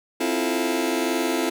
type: chord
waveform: sawtooth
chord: F major seventh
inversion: second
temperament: just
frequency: 261.9 / 327.4 / 349.2 / 436.5 Hz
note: C4 / E4 / F4 / A4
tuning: +2 / -12 / 0 / -14 cents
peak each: -23 / -22 / -23 / -25 dBFS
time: 0.2-1.5 s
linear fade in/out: 10 ms
effects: none